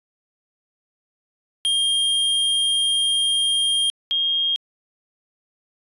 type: tone pair in turn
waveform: square / sine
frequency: 3215 / 3235 Hz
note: G7 / G#7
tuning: +43 / -46 cents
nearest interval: unison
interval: 11 cents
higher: second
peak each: -18 dBFS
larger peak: neither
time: 1.65-3.9 / 4.11-4.56 s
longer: first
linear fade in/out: 0 ms
effects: resampled to 24000 Hz